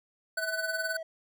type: tone with vibrato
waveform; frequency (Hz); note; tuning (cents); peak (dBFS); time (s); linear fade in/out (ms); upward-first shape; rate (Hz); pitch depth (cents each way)
triangle; 650; E5; -24; -34; 0.37-1.03; 5; sine; 15; 9
type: tone with tremolo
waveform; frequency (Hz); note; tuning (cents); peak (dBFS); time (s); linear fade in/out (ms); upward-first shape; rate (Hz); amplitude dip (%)
square; 1498; F#6; +21; -28; 0.37-0.97; 5; triangle; 19; 80
effects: none